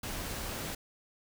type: noise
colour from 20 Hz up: pink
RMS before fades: -38 dBFS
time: 0.03-0.75 s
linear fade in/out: 5 ms
effects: none